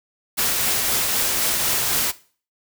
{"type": "noise with tremolo", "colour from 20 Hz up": "white", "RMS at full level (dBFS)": -20, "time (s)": [0.37, 2.12], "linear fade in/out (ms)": 20, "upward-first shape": "triangle", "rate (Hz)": 3.9, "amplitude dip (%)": 25, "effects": ["noise-tail reverb RT60 0.4 s tail -17 dB re dry"]}